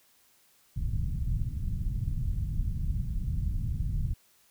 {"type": "low-pass noise", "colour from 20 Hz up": "pink", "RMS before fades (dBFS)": -30, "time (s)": [0.76, 4.14], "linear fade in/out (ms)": 10, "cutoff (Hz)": 150, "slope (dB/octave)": 24, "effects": ["white hiss -64 dBFS RMS until 4.5 s"]}